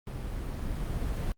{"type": "noise with level ramp", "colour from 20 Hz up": "brown", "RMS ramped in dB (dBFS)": [-36, -30], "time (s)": [0.07, 1.32], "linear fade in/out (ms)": 0, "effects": ["Opus 32 kbps"]}